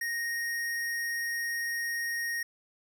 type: tone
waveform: square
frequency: 1864.7 Hz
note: A#6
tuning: in tune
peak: -31 dBFS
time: 0.01-2.43 s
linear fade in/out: 5 ms
effects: none